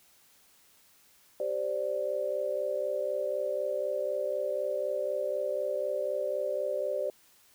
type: chord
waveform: sine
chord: G suspended fourth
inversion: none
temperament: equal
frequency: 392 / 523.3 / 587.3 Hz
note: G4 / C5 / D5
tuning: 0 / 0 / 0 cents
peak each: -37 / -33 / -31 dBFS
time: 1.4-7.1 s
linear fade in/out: 2 ms
effects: white hiss -62 dBFS RMS until 7.54 s